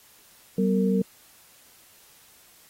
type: tone cluster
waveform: sine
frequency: 191.7 / 244.7 / 458.5 Hz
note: G3 / B3 / A#4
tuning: -38 / -16 / -29 cents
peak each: -21 / -29 / -26 dBFS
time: 0.58-1.02 s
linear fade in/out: 5 ms
effects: white hiss -55 dBFS RMS until 2.69 s + AAC 48 kbps